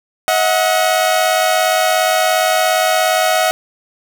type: tone pair together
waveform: sawtooth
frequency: 637 / 734.2 Hz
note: D#5 / F#5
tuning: +41 / -14 cents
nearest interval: major second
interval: 245 cents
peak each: -11 dBFS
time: 0.28-3.51 s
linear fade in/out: 0 ms
effects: none